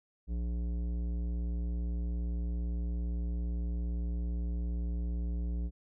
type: tone with tanh clipping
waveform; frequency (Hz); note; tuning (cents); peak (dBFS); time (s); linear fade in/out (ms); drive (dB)
sine; 58.8; A#1; +16; -33; 0.27-5.71; 50; 13
effects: none